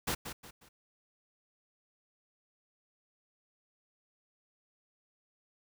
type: noise with echo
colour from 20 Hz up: pink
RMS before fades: -33 dBFS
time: 0.07-0.15 s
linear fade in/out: 10 ms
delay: 180 ms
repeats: 3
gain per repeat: -9 dB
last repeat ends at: 0.69 s
effects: none